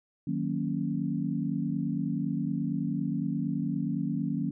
sine chord, D# minor seventh, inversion none, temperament equal, 155.56 / 185 / 233.1 / 277.2 Hz, D#3 / F#3 / A#3 / C#4, 0 / 0 / 0 / 0 cents, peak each -33 dBFS, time 0.27-4.51 s, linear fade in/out 5 ms, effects none

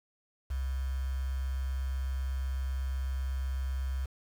sine tone with quantisation, 66 Hz, C2, 16 cents sharp, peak -30 dBFS, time 0.5-4.06 s, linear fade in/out 10 ms, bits 8, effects none

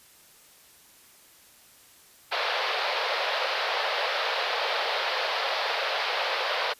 pink band-pass noise, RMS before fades -28 dBFS, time 2.31-6.74 s, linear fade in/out 20 ms, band 480 to 4700 Hz, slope 48 dB/octave, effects white hiss -55 dBFS RMS until 6.79 s + resampled to 32000 Hz

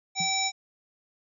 harmonic tone, 770 Hz, G5, 31 cents flat, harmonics 1 / 3 / 5 / 7 / 9, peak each -31 / -31 / -31 / -31 / -31 dBFS, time 0.15-0.52 s, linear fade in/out 50 ms
sine tone with exponential decay, 170.1 Hz, F3, 45 cents flat, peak -31 dBFS, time 0.2-0.34 s, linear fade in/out 5 ms, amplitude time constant 29 ms
effects none

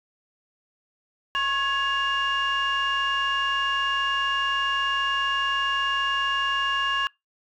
sine tone cluster, 1089 / 1673 / 2812 Hz, C#6 / G#6 / F7, -31 / +12 / +11 cents, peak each -25 dBFS, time 1.35-7.07 s, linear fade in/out 0 ms, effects noise-tail reverb RT60 0.2 s tail -26 dB re dry + tanh soft clip ceiling -17 dBFS

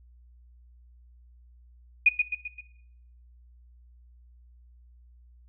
sine tone with echo, 2460 Hz, D#7, 20 cents flat, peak -13 dBFS, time 2.06-2.09 s, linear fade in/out 5 ms, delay 130 ms, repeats 4, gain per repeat -6 dB, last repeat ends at 2.61 s, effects noise-tail reverb RT60 0.8 s tail -17 dB re dry + added 60 Hz sine -52 dBFS peak until 5.48 s

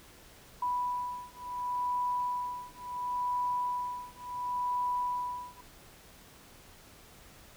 sine beating tone pair, 986 / 986.71 Hz, B5 / B5, -3 / -2 cents, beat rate 0.71 Hz, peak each -34 / -34 dBFS, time 0.62-5.61 s, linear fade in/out 5 ms, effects pink hiss -55 dBFS RMS until 7.56 s

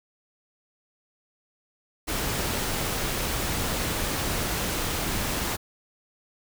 pink noise, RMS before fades -28 dBFS, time 2.07-5.57 s, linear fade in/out 20 ms, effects none

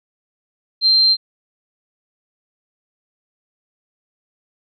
sine tone, 4151 Hz, C8, 15 cents flat, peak -10 dBFS, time 0.81-1.17 s, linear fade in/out 50 ms, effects none

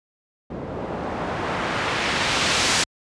white noise with low-pass filter sweep, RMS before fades -24 dBFS, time 0.5-2.84 s, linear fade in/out 5 ms, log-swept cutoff 400 to 6400 Hz, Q 0.74, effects high-pass 60 Hz 12 dB/octave + resampled to 22050 Hz

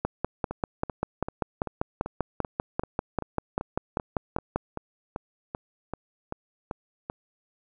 two click trains, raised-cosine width 1 ms, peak -18 / -11 dBFS, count 18 / 24, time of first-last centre 0.51-7.099 / 0.05-4.56 s, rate 2.58 / 5.1 Hz, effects none

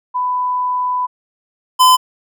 sine / square tone pair in turn, 997 / 1017.9 Hz, B5 / C6, +16 / -48 cents, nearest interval unison, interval 36 cents, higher second, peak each -15 / -7 dBFS, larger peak second, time 0.14-1.07 / 1.79-1.97 s, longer first, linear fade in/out 20 ms, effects none

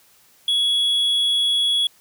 triangle tone, 3360 Hz, G#7, 19 cents sharp, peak -15 dBFS, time 0.48-1.87 s, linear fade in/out 2 ms, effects white hiss -55 dBFS RMS until 2 s

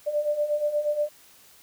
sine beating tone pair, 587.3 / 595.7 Hz, D5 / D5, 0 / +24 cents, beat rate 8.4 Hz, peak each -29 / -24 dBFS, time 0.06-1.09 s, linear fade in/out 20 ms, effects white hiss -54 dBFS RMS until 1.62 s

